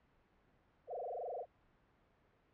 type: tone with frequency modulation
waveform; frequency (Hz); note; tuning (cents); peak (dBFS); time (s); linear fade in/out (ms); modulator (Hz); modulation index
sine; 599; D5; +34; -40; 0.87-1.46; 50; 22.9; 5.7
effects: pink hiss -72 dBFS RMS until 2.53 s + low-pass 2000 Hz 12 dB/octave